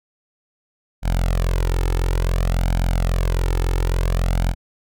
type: tone with flanger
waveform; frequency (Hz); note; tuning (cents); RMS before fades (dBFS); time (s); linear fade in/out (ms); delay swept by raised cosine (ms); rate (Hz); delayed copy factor
sawtooth; 43.65; F1; 0; -19; 1.02-4.55; 50; 1.3 to 2.29; 0.57; +0.75
effects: none